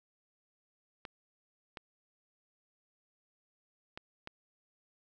clicks, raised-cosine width 0.3 ms, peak -26 dBFS, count 4, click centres 1.052 / 1.772 / 3.975 / 4.274 s, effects none

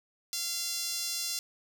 sawtooth tone with high-pass filter, 689 Hz, F5, 24 cents flat, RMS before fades -34 dBFS, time 0.33-1.39 s, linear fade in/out 0 ms, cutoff 5000 Hz, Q 1.7, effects none

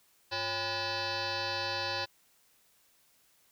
sine tone with frequency modulation, 1709 Hz, G#6, 49 cents sharp, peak -31 dBFS, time 0.31-2.06 s, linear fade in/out 20 ms, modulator 452 Hz, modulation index 7, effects white hiss -67 dBFS RMS until 3.51 s

